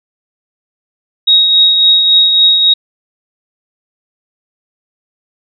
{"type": "tone with tremolo", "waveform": "sine", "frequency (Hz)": 3778, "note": "A#7", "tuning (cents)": 22, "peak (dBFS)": -3, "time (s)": [1.27, 2.74], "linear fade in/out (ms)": 10, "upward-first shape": "triangle", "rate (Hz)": 3.6, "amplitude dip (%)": 45, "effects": []}